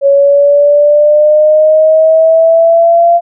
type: exponential sweep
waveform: sine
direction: up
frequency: 554.4 to 690 Hz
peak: -3 dBFS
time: 0.01-3.21 s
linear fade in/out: 50 ms
effects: none